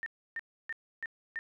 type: tone bursts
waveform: sine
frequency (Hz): 1814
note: A#6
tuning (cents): -48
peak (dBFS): -34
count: 5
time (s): 0.03-1.39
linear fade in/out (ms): 0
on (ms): 32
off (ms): 300
effects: none